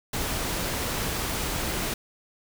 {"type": "noise", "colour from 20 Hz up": "pink", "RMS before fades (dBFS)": -29, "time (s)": [0.13, 1.94], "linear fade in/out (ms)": 5, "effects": []}